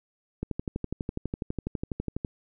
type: click train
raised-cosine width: 3 ms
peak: -17 dBFS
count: 23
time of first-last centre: 0.43-2.248 s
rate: 12.1 Hz
effects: none